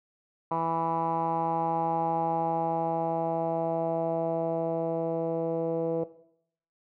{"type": "tone with low-pass filter sweep", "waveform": "10% pulse", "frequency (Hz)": 164.81, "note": "E3", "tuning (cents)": 0, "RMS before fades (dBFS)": -28, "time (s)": [0.51, 6.04], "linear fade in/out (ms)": 5, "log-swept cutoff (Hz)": [1000, 530], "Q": 4.4, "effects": ["noise-tail reverb RT60 0.7 s tail -17 dB re dry"]}